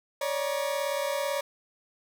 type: tone cluster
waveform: 40% pulse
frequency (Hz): 557 / 595 / 953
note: C#5 / D5 / A#5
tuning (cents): +8 / +22 / +38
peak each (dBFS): -29 / -32 / -35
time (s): 0.21-1.41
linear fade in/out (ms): 5
effects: none